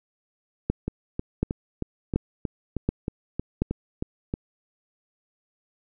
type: two click trains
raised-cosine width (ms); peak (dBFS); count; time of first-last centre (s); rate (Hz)
3; -14 / -9; 12 / 5; 0.88-4.339 / 0.7-3.62; 3.18 / 1.37
effects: none